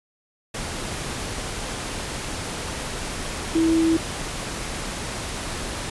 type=tone in noise; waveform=sine; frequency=326.2 Hz; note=E4; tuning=18 cents flat; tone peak=-16 dBFS; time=3.55-3.97 s; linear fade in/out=5 ms; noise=pink; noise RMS=-30 dBFS; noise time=0.54-5.9 s; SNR=+11 dB; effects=resampled to 24000 Hz